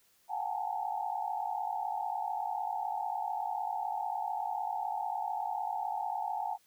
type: tone cluster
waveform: sine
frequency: 721 / 772 / 828 / 861 / 901 Hz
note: F#5 / G5 / G#5 / A5 / A5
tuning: -45 / -27 / -5 / -38 / +41 cents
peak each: -39 / -39 / -38 / -40 / -39 dBFS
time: 0.28-6.58 s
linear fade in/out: 50 ms
effects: white hiss -68 dBFS RMS until 6.66 s